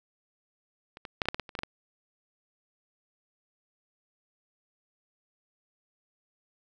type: clicks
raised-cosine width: 0.3 ms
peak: -28 / -23 / -10 / -22 / -6 / -18 / -16 / -28 / -20 / -16 / -18 dBFS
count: 11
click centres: 0.971 / 1.052 / 1.218 / 1.256 / 1.286 / 1.345 / 1.397 / 1.492 / 1.552 / 1.59 / 1.634 s
effects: none